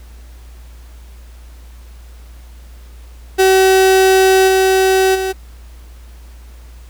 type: tone with level steps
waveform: 35% pulse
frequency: 380 Hz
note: F#4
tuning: 46 cents sharp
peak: -6 / -8 / -15 dBFS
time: 3.38-5.33 s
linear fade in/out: 20 ms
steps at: 4.47 / 5.14 s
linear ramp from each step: 20 ms
effects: added 59 Hz sine -34 dBFS peak until 6.89 s + pink hiss -48 dBFS RMS until 6.89 s